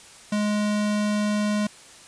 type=tone; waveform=square; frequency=209 Hz; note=G#3; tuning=11 cents sharp; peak=-22 dBFS; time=0.32-1.67 s; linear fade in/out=5 ms; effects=white hiss -47 dBFS RMS until 2.07 s + resampled to 22050 Hz